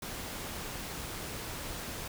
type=noise; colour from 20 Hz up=pink; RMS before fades=-40 dBFS; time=0.02-2.08 s; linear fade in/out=5 ms; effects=none